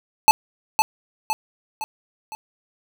square tone with echo, 869 Hz, A5, 22 cents flat, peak -8 dBFS, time 0.28-0.31 s, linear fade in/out 0 ms, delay 510 ms, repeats 4, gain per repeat -6 dB, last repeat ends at 2.35 s, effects none

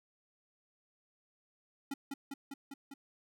square tone with echo, 277.2 Hz, C#4, in tune, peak -36 dBFS, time 1.91-1.94 s, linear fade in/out 5 ms, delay 200 ms, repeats 5, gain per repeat -2 dB, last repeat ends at 2.94 s, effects none

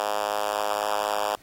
5% pulse tone with high-pass filter, 103.83 Hz, G#2, in tune, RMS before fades -27 dBFS, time 0-1.35 s, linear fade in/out 0 ms, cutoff 620 Hz, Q 1.9, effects pink hiss -55 dBFS RMS until 1.42 s + AAC 48 kbps

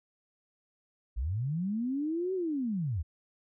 sine linear two-way sweep, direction up then down, 49.04 to 384.1 to 68 Hz, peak -29 dBFS, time 1.16-3.03 s, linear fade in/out 20 ms, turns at 2.34 s, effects none

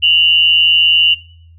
sine tone pair together, 2794 / 2954 Hz, F7 / F#7, 0 / -3 cents, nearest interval minor second, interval 97 cents, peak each -10 dBFS, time 0.02-1.15 s, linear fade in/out 20 ms, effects noise-tail reverb RT60 0.6 s tail -22 dB re dry + added 83 Hz sine -39 dBFS peak until 1.58 s

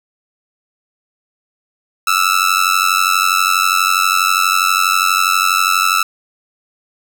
sawtooth tone with amplitude modulation, 1318.5 Hz, E6, in tune, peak -4 dBFS, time 2.07-6.03 s, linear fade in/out 5 ms, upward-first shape sine, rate 92.3 Hz, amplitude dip 90%, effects none

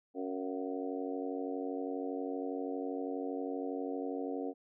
harmonic tone with a mistuned harmonic, 92.5 Hz, F#2, in tune, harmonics 3 / 4 / 5 / 6 / 7 / 8, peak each -38 / -43 / -40 / -47 / -47 / -47 dBFS, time 0.14-4.54 s, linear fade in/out 50 ms, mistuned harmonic 7, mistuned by +61 cents, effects none

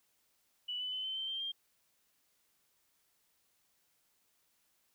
sine tone with pitch steps, 2960 / 2998 / 3036 / 3075 / 3114 / 3154 / 3195 Hz, F#7 / F#7 / F#7 / G7 / G7 / G7 / G7, 0 / +22 / +44 / -34 / -12 / +10 / +32 cents, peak -36 dBFS, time 0.68-1.52 s, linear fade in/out 10 ms, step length 120 ms, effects white hiss -75 dBFS RMS until 4.94 s

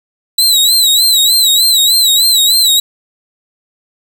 sawtooth tone with vibrato, 3951 Hz, B7, in tune, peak -4 dBFS, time 0.38-2.8 s, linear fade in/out 5 ms, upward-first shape sine, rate 3.3 Hz, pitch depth 95 cents each way, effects 7-bit

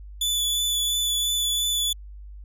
sawtooth tone with vibrato, 3466 Hz, A7, 27 cents flat, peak -19 dBFS, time 0.21-1.93 s, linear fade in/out 5 ms, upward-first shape triangle, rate 2.9 Hz, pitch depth 15 cents each way, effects added 50 Hz sine -38 dBFS peak until 2.44 s

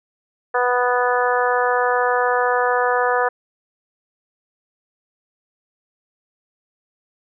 harmonic tone, 246.9 Hz, B3, in tune, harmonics 2 / 3 / 4 / 5 / 6 / 7, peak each -20 / -22 / -23 / -24 / -25 / -25 dBFS, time 0.54-3.29 s, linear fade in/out 10 ms, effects none

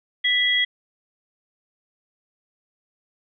sine tone pair together, 1975.5 / 3303 Hz, B6 / G#7, 0 / -10 cents, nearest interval major sixth, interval 890 cents, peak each -20 dBFS, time 0.24-0.65 s, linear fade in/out 10 ms, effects none

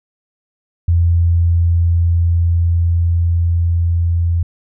sine tone with level ramp, 85.1 Hz, F2, 44 cents flat, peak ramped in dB -9 to -12 dBFS, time 0.88-4.43 s, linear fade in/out 5 ms, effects none

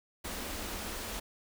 pink band-stop noise, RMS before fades -39 dBFS, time 0.24-1.2 s, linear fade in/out 10 ms, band 100 to 180 Hz, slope 96 dB/octave, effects none

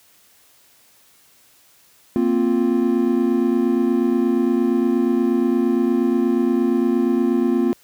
triangle chord, Bb suspended second, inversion none, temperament equal, 233.1 / 261.6 / 349.2 Hz, Bb3 / C4 / F4, 0 / 0 / 0 cents, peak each -18 dBFS, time 2.16-7.73 s, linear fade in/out 0 ms, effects white hiss -54 dBFS RMS until 7.83 s + high-pass 60 Hz 12 dB/octave

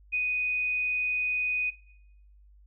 sine tone, 2489 Hz, D#7, in tune, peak -25 dBFS, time 0.12-1.71 s, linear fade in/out 20 ms, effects noise-tail reverb RT60 0.8 s tail -19 dB re dry + added 50 Hz sine -53 dBFS peak until 2.66 s

